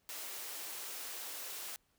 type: high-pass noise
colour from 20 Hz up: white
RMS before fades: -44 dBFS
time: 0.09-1.76 s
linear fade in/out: 0 ms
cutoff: 310 Hz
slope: 24 dB/octave
effects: pink hiss -75 dBFS RMS until 1.98 s